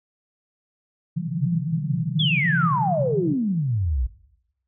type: band-pass noise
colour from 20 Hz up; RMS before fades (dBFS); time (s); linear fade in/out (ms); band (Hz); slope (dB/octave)
white; -24; 1.16-3.34; 20; 130 to 180; 96
type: exponential sweep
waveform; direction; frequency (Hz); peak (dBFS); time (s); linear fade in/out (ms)
sine; down; 3520 to 55; -20; 2.19-4.07; 10
effects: noise-tail reverb RT60 0.8 s tail -17 dB re dry